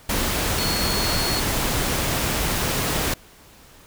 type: tone in noise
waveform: sine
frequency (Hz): 4343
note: C#8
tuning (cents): -36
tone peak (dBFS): -26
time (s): 0.58-1.4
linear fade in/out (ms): 5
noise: pink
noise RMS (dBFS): -23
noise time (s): 0.09-3.14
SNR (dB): -6
effects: pink hiss -49 dBFS RMS until 3.86 s